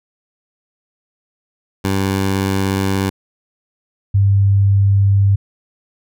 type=tone pair in turn; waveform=15% pulse / sine; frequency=96.8 / 99.18 Hz; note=G2 / G2; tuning=-21 / +21 cents; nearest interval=unison; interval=42 cents; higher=second; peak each=-9 dBFS; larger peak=neither; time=1.84-3.1 / 4.14-5.36 s; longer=first; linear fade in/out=10 ms; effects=none